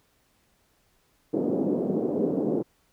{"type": "band-pass noise", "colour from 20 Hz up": "pink", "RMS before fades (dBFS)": -26, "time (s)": [1.33, 2.63], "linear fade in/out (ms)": 10, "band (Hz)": [210, 480], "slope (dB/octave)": 24, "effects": ["pink hiss -67 dBFS RMS until 2.92 s"]}